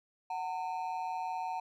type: ring-modulated tone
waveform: triangle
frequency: 827 Hz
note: G#5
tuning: 8 cents flat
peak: -29 dBFS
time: 0.3-1.6 s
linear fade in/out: 5 ms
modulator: 82.7 Hz
effects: none